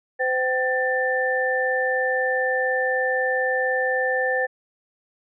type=tone cluster; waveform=sine; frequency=513 / 770 / 1778 Hz; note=C5 / G5 / A6; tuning=-34 / -31 / +18 cents; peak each=-23 / -28 / -23 dBFS; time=0.19-4.47 s; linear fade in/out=20 ms; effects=none